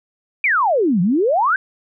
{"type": "exponential two-way sweep", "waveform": "sine", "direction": "down then up", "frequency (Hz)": [2459, 165.4, 1620], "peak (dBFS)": -13, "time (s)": [0.44, 1.56], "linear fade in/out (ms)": 2, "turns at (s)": 1.01, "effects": []}